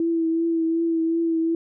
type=tone with vibrato; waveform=sine; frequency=329.6 Hz; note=E4; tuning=in tune; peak=-19 dBFS; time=0-1.55 s; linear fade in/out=2 ms; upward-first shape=triangle; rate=2.7 Hz; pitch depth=30 cents each way; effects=none